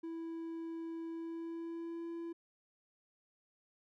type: tone with pitch glide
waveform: triangle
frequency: 329.6 to 335.9 Hz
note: E4 to E4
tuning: 0 to +33 cents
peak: -38 dBFS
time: 0.03-2.33 s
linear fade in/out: 10 ms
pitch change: +33 cents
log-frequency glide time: 1.09-2.09 s
effects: none